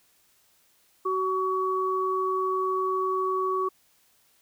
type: tone pair together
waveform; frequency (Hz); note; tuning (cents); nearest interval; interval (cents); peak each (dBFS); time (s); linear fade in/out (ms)
sine; 376.4 / 1128; F#4 / C#6; +30 / +30; octave + perfect fifth; 1900; -27 / -26; 1.05-3.69; 10
effects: white hiss -64 dBFS RMS until 4.41 s